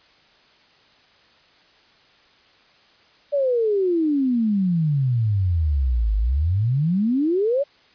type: exponential two-way sweep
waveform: sine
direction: down then up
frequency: 587.3 to 50.1 to 587.3 Hz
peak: -17 dBFS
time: 3.32-7.64 s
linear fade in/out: 20 ms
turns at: 6.16 s
effects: white hiss -55 dBFS RMS until 7.94 s + resampled to 11025 Hz

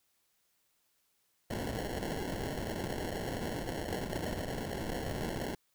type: noise with sample-and-hold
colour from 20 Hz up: white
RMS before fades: -37 dBFS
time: 1.5-5.55 s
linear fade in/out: 5 ms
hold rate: 1225 Hz
effects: white hiss -75 dBFS RMS until 5.74 s

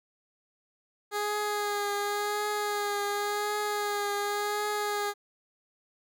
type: tone with vibrato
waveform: 15% pulse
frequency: 412.8 Hz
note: G#4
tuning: 10 cents flat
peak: -22 dBFS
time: 1.11-5.14 s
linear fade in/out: 50 ms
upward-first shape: triangle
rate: 0.91 Hz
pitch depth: 27 cents each way
effects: none

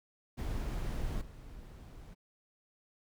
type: noise with level steps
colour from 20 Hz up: brown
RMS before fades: -36 / -49 dBFS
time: 0.37-2.15 s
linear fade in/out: 20 ms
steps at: 1.21 s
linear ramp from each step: 5 ms
effects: none

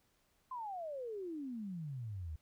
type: exponential sweep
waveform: sine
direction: down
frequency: 1051 to 73.42 Hz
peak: -40 dBFS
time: 0.51-2.36 s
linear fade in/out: 5 ms
effects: pink hiss -75 dBFS RMS until 2.41 s

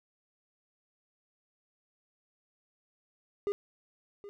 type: tone with echo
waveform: triangle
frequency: 405.5 Hz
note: G#4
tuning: 41 cents flat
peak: -26 dBFS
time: 3.47-3.52 s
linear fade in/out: 0 ms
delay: 770 ms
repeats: 1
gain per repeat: -15 dB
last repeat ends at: 4.29 s
effects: none

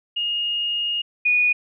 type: tone pair in turn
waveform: sine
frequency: 2852 / 2462 Hz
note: F7 / D#7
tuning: +36 / -19 cents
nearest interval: minor third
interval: 255 cents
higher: first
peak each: -21 / -15 dBFS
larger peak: second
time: 0.16-1.02 / 1.25-1.53 s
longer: first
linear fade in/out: 10 ms
effects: none

